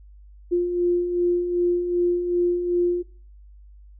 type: beating tone pair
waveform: sine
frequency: 349.2 / 351.8 Hz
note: F4 / F4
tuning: 0 / +13 cents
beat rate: 2.6 Hz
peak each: -28 / -19 dBFS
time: 0.51-3.03 s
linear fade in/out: 20 ms
effects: noise-tail reverb RT60 0.4 s tail -19 dB re dry + added 50 Hz sine -44 dBFS peak until 3.99 s